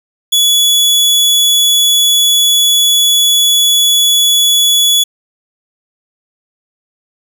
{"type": "tone", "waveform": "sawtooth", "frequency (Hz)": 3400, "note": "G#7", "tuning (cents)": 40, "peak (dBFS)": -4, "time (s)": [0.32, 5.04], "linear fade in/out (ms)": 10, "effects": ["7-bit"]}